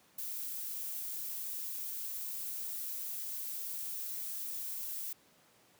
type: noise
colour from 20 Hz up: violet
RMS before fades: -40 dBFS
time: 0.18-5.13 s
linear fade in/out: 5 ms
effects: pink hiss -65 dBFS RMS until 5.79 s + high-pass 150 Hz 12 dB/octave